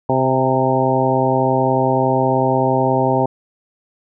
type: harmonic tone with a mistuned harmonic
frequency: 130.81 Hz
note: C3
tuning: in tune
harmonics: 1 / 2 / 3 / 4 / 5 / 6 / 7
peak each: -21 / -21 / -21 / -21 / -21 / -21 / -21 dBFS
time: 0.09-3.26 s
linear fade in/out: 5 ms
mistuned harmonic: 6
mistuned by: +31 cents
effects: none